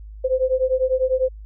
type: beating tone pair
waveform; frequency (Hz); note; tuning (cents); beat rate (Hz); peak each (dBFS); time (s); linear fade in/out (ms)
sine; 512 / 522; C5 / C5; -38 / -4; 10; -20; 0.24-1.29; 10
effects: added 52 Hz sine -35 dBFS peak until 1.45 s